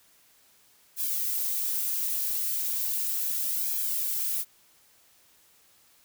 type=noise with flanger; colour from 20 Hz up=violet; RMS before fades=-29 dBFS; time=0.96-4.45 s; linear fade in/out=50 ms; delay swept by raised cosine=1.2 to 6.6 ms; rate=0.36 Hz; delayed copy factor=+0.6; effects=white hiss -61 dBFS RMS until 6.04 s